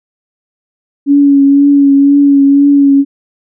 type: tone with vibrato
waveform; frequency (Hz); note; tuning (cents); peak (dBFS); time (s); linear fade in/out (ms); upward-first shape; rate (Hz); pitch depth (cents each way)
sine; 280.9; C#4; +23; -3; 1.06-3.05; 50; triangle; 2; 28
effects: none